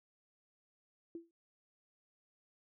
sine tone with exponential decay, 335.2 Hz, E4, 29 cents sharp, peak -39 dBFS, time 1.15-1.31 s, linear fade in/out 2 ms, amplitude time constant 34 ms, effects none

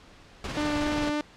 pink noise with tremolo, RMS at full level -32 dBFS, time 0.44-1.09 s, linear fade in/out 2 ms, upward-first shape sine, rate 19 Hz, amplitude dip 40%
sawtooth tone with vibrato, 296.8 Hz, D4, 18 cents sharp, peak -22 dBFS, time 0.57-1.21 s, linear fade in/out 2 ms, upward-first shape triangle, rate 3.6 Hz, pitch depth 12 cents each way
click train, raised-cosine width 3 ms, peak -25 dBFS, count 8, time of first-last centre 0.7-1.095 s, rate 17.7 Hz
effects pink hiss -52 dBFS RMS until 1.36 s + low-pass 5000 Hz 12 dB/octave

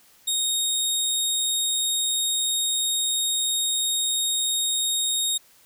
20% pulse tone, 3729 Hz, A#7, in tune, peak -16 dBFS, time 0.27-5.38 s, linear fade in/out 10 ms, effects white hiss -56 dBFS RMS until 5.65 s

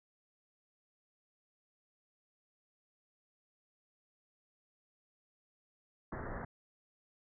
pink low-pass noise, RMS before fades -42 dBFS, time 6.12-6.45 s, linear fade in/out 5 ms, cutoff 1900 Hz, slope 96 dB/octave, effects none

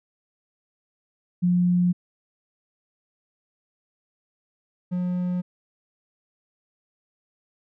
sine / triangle tone pair in turn, 177.7 / 179.45 Hz, F3 / F3, +30 / +47 cents, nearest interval unison, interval 17 cents, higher second, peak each -17 / -21 dBFS, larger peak first, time 1.42-1.93 / 4.91-5.42 s, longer neither, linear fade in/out 20 ms, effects none

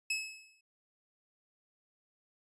sawtooth tone with exponential decay, 2586 Hz, E7, 34 cents flat, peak -26 dBFS, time 0.1-0.61 s, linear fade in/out 5 ms, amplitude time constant 110 ms, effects resampled to 22050 Hz

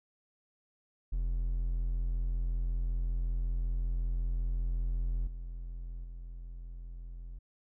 triangle tone with level steps, 42.67 Hz, F1, 39 cents flat, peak -27 / -36 / -39 dBFS, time 1.12-7.39 s, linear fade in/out 10 ms, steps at 5.27 / 6.04 s, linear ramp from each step 2 ms, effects none

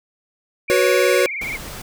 sine tone with vibrato, 2239 Hz, C#7, 17 cents sharp, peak -24 dBFS, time 0.68-1.57 s, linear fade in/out 10 ms, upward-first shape triangle, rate 19 Hz, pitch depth 130 cents each way
square chord, F# suspended fourth, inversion none, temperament equal with one note detuned, 370 / 489.3 / 554.4 Hz, F#4 / B4 / C#5, 0 / -16 / 0 cents, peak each -19 dBFS, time 0.7-1.26 s, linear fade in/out 0 ms
pink noise, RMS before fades -33 dBFS, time 1.41-1.82 s, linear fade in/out 5 ms
effects none

